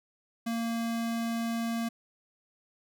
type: tone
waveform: square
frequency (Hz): 230.4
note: A#3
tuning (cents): -20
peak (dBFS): -30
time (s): 0.46-1.89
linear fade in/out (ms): 10
effects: none